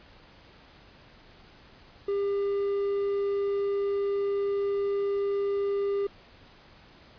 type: tone with hard clipping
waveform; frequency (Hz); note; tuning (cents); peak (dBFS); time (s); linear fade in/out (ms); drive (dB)
triangle; 400.4; G4; +37; -26; 2.08-6.07; 5; 6
effects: pink hiss -54 dBFS RMS until 7.18 s + resampled to 11025 Hz